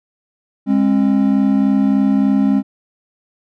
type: tone pair together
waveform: triangle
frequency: 204.8 / 268.2 Hz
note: G#3 / C4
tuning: -24 / +43 cents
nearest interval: perfect fourth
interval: 467 cents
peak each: -12 dBFS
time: 0.66-2.63 s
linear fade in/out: 50 ms
effects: none